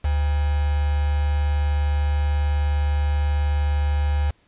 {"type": "tone with quantisation", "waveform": "sine", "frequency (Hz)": 73.42, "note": "D2", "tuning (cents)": 0, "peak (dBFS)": -18, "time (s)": [0.04, 4.31], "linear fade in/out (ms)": 10, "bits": 5, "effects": ["pink hiss -61 dBFS RMS until 4.47 s", "resampled to 8000 Hz"]}